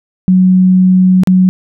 sine tone with dropouts, 185 Hz, F#3, in tune, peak -4 dBFS, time 0.28-1.49 s, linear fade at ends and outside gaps 0 ms, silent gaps 1.235-1.273 s, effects none

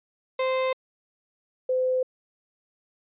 35% pulse / sine tone pair in turn, 520 / 512.2 Hz, C5 / C5, -11 / -37 cents, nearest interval unison, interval 26 cents, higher first, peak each -21 dBFS, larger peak neither, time 0.39-0.73 / 1.69-2.03 s, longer neither, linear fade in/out 5 ms, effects resampled to 8000 Hz

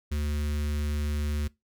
square tone with notch filter, 73.9 Hz, D2, 11 cents sharp, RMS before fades -29 dBFS, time 0.11-1.48 s, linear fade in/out 10 ms, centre 730 Hz, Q 0.65, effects noise-tail reverb RT60 0.2 s tail -22 dB re dry

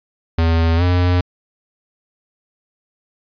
square tone with pitch glide, 82.41 to 89.35 Hz, E2 to F2, 0 to +40 cents, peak -13 dBFS, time 0.38-1.21 s, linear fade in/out 5 ms, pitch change +140 cents, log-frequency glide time 0.76-0.83 s, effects resampled to 11025 Hz

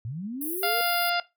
sine linear sweep, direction up, 103.6 to 480.8 Hz, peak -31 dBFS, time 0.05-0.81 s, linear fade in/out 0 ms
pink high-pass noise, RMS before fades -33 dBFS, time 0.41-1.1 s, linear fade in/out 5 ms, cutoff 10000 Hz, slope 96 dB/octave
harmonic tone, 698.5 Hz, F5, in tune, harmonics 1 / 2 / 3 / 4 / 5 / 6 / 7, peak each -27 / -29 / -34 / -33 / -36 / -38 / -34 dBFS, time 0.63-1.2 s, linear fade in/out 2 ms
effects noise-tail reverb RT60 0.2 s tail -17 dB re dry

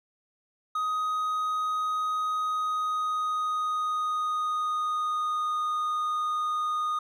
triangle tone with pitch glide, 1253 to 1232.2 Hz, D#6 to D#6, +12 to -17 cents, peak -24 dBFS, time 0.75-6.99 s, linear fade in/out 5 ms, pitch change -29 cents, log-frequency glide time 2.39-5.58 s, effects none

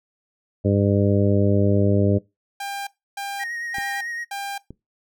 harmonic tone, 100.5 Hz, G2, 44 cents sharp, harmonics 1 / 2 / 3 / 4 / 5 / 6, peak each -19 / -22 / -24 / -25 / -26 / -27 dBFS, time 0.64-2.19 s, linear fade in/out 20 ms
sawtooth tone bursts, 798 Hz, G5, 31 cents sharp, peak -24 dBFS, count 4, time 2.6-4.58 s, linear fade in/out 5 ms, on 270 ms, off 300 ms
triangle tone with vibrato, 1875 Hz, A#6, 10 cents sharp, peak -26 dBFS, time 3.39-4.25 s, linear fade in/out 20 ms, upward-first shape sine, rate 8.9 Hz, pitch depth 20 cents each way
clicks, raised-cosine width 3 ms, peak -24 dBFS, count 2, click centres 3.784 / 4.706 s
effects noise-tail reverb RT60 0.2 s tail -20 dB re dry

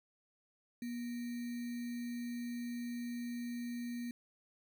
sine tone with sample-and-hold, 240 Hz, B3, 49 cents flat, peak -38 dBFS, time 0.82-4.11 s, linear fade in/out 2 ms, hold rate 2100 Hz, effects none

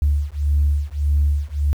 sine beating tone pair, 71.9 / 73.6 Hz, D2 / D2, -36 / +4 cents, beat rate 1.7 Hz, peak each -18 dBFS, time 0.02-1.73 s, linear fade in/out 0 ms, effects tanh soft clip ceiling -9 dBFS + 8-bit

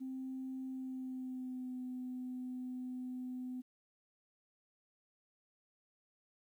sine tone with pitch glide, 261.6 to 252.8 Hz, C4 to B3, 0 to +41 cents, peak -39 dBFS, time 0-3.62 s, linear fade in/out 20 ms, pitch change -59 cents, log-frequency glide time 0.67-1.78 s, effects tanh soft clip ceiling -35 dBFS + 12-bit

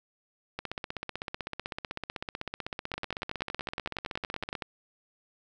two click trains, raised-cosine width 0.3 ms, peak -18 / -17 dBFS, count 64 / 19, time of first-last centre 0.59-4.552 / 2.94-4.622 s, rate 15.9 / 10.7 Hz, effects none

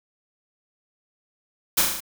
white noise with echo, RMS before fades -18 dBFS, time 1.77-1.82 s, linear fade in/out 10 ms, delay 37 ms, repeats 5, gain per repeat -3 dB, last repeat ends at 2.005 s, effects none

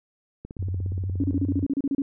click train, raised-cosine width 3 ms, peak -24 dBFS, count 16, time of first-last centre 0.45-1.332 s, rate 17 Hz
sine tone with vibrato, 92.5 Hz, F#2, in tune, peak -25 dBFS, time 0.59-1.65 s, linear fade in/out 5 ms, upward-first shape sine, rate 15 Hz, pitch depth 98 cents each way
sine tone bursts, 277.1 Hz, C#4, 1 cent flat, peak -21 dBFS, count 12, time 1.2-2.02 s, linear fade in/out 2 ms, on 39 ms, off 32 ms
effects none

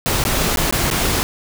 pink noise with dropouts, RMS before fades -18 dBFS, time 0.06-1.23 s, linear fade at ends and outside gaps 0 ms, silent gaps 0.239-0.251 / 0.56-0.572 / 0.71-0.725 / 0.901-0.912 s, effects none

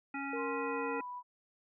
harmonic tone, 277.2 Hz, C#4, in tune, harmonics 1 / 3 / 5 / 7 / 9, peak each -40 / -43 / -43 / -46 / -44 dBFS, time 0.14-1.01 s, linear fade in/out 5 ms
sine tone, 466.2 Hz, A#4, in tune, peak -37 dBFS, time 0.33-1 s, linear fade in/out 2 ms
sine tone with pitch glide, 1045 to 986.3 Hz, C6 to B5, -2 to -3 cents, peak -40 dBFS, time 0.35-1.23 s, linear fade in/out 50 ms, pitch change -101 cents, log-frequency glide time 0.61-1.08 s
effects none

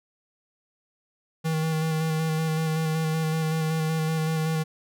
square tone with vibrato, 159 Hz, D#3, 38 cents sharp, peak -24 dBFS, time 1.44-4.64 s, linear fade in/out 20 ms, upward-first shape square, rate 5.3 Hz, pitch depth 17 cents each way, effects none

